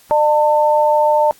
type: tone pair together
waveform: sine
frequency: 602 / 896.5 Hz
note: D5 / A5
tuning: +43 / +32 cents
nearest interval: perfect fifth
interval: 689 cents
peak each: -13 dBFS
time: 0.11-1.31 s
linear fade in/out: 0 ms
effects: white hiss -48 dBFS RMS until 1.39 s + AAC 64 kbps